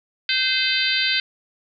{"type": "harmonic tone with a mistuned harmonic", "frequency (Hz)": 517, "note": "C5", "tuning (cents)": -21, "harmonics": [3, 4, 5, 6, 7, 8, 9], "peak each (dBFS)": [-26, -26, -26, -26, -26, -26, -26], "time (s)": [0.29, 1.2], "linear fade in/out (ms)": 2, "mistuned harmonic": 8, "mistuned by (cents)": -31, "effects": []}